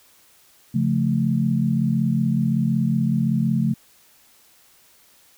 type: chord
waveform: sine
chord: Db augmented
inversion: none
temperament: equal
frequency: 138.59 / 174.61 / 220 Hz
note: Db3 / F3 / A3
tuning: 0 / 0 / 0 cents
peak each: -22 / -23 / -21 dBFS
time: 0.74-3.74 s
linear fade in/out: 10 ms
effects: white hiss -55 dBFS RMS until 5.37 s